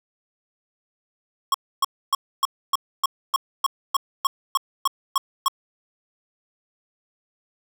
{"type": "tone bursts", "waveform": "square", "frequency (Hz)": 1092, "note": "C#6", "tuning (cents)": -26, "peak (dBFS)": -17, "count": 14, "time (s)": [1.52, 5.482], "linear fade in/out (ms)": 2, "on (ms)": 23, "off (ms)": 280, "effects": []}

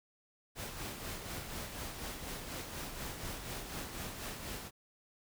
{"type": "noise with tremolo", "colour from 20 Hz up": "pink", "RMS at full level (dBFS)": -41, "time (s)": [0.55, 4.71], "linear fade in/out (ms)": 50, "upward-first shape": "sine", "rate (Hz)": 4.1, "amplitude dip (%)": 45, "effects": []}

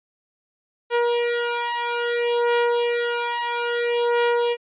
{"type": "beating tone pair", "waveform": "sawtooth", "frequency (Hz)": [476, 476.6], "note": ["A#4", "A#4"], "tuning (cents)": [36, 38], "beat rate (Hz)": 0.6, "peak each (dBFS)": -19, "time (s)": [0.9, 4.57], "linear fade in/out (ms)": 50, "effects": ["resampled to 8000 Hz"]}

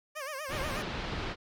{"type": "tone with vibrato", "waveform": "15% pulse", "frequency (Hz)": 572, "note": "D5", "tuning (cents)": -46, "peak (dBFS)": -30, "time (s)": [0.15, 0.83], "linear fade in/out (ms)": 20, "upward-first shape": "sine", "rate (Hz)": 8.2, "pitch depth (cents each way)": 150}
{"type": "low-pass noise", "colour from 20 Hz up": "pink", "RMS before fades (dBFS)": -36, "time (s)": [0.48, 1.36], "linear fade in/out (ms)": 50, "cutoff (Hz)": 4300, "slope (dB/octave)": 24}
{"effects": []}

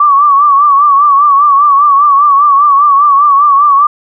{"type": "tone with vibrato", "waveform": "sine", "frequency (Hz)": 1144, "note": "D6", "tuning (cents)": -46, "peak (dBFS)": -3, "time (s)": [0, 3.87], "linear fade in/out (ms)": 5, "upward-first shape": "triangle", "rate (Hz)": 5, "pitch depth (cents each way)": 89, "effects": []}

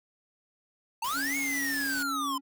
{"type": "linear two-way sweep", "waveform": "square", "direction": "up then down", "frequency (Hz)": [860, 2217, 1012], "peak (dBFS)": -30, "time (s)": [1.02, 2.38], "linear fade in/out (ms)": 5, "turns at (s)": 1.37}
{"type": "noise", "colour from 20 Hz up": "white", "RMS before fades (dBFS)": -39, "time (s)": [1.04, 2.03], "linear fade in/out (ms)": 5}
{"type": "tone", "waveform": "triangle", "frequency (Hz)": 277.2, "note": "C#4", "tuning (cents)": 0, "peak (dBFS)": -33, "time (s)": [1.13, 2.41], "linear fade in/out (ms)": 50}
{"effects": []}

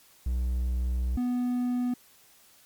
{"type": "tone pair in turn", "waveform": "triangle", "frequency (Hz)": [61.9, 246.6], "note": ["B1", "B3"], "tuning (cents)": [5, -2], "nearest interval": "2 octaves", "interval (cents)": 2393, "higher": "second", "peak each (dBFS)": -23, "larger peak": "neither", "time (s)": [[0.26, 1.17], [1.17, 1.94]], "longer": "first", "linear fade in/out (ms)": 5, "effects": ["white hiss -58 dBFS RMS until 2.65 s", "MP3 96 kbps"]}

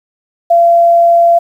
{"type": "tone", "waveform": "sine", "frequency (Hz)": 683, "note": "F5", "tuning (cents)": -39, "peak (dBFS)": -4, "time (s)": [0.5, 1.39], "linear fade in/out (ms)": 10, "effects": ["7-bit"]}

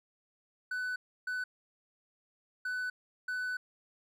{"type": "tone bursts at uneven times", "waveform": "triangle", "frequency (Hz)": 1498, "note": "F#6", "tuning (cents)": 21, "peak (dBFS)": -31, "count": 4, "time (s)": [[0.71, 0.96], [1.27, 1.44], [2.65, 2.9], [3.28, 3.57]], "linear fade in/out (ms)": 5, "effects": []}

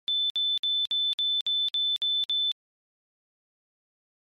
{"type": "tone bursts", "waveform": "sine", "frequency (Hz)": 3520, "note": "A7", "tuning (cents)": 0, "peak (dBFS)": -23, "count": 9, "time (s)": [0.08, 2.516], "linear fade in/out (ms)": 0, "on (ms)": 220, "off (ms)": 57, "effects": ["MP3 64 kbps"]}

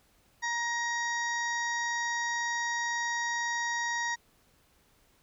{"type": "harmonic tone with a mistuned harmonic", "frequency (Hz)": 942, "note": "A#5", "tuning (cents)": 18, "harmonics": [1, 2, 4, 5, 6, 7], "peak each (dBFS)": [-34, -31, -43, -49, -41, -46], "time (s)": [0.42, 4.16], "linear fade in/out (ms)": 20, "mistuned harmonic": 7, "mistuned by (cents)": 46, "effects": ["pink hiss -66 dBFS RMS until 5.22 s"]}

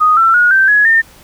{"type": "tone with pitch steps", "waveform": "sine", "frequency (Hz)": [1244.5, 1341.5, 1446.2, 1558.9, 1680.5, 1811.6], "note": ["D#6", "E6", "F#6", "G6", "G#6", "A#6"], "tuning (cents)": [0, 30, -40, -10, 20, -50], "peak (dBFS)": -6, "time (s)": [0, 1.02], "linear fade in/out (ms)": 20, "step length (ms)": 170, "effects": ["pink hiss -42 dBFS RMS until 1.23 s"]}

